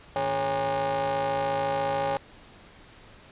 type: ring-modulated tone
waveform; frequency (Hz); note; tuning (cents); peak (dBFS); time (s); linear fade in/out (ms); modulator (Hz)
40% pulse; 131.2; C3; +5; -21; 0.16-2.17; 0; 683
effects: pink hiss -51 dBFS RMS until 3.31 s + resampled to 8000 Hz